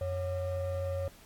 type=ring-modulated tone; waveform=triangle; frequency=320.4 Hz; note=E4; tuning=49 cents flat; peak=-26 dBFS; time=0.01-1.08 s; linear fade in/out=2 ms; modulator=231 Hz; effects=pink hiss -57 dBFS RMS until 1.25 s + AAC 64 kbps